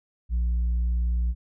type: tone with tanh clipping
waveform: sine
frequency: 59.2 Hz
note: A#1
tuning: 27 cents sharp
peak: -22 dBFS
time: 0.29-1.35 s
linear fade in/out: 50 ms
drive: 2 dB
effects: none